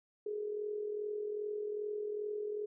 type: tone with amplitude modulation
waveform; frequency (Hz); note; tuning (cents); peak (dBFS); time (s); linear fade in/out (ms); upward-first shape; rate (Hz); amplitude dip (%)
sine; 419.2; G#4; +16; -33; 0.26-2.66; 5; sine; 42.5; 55
effects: none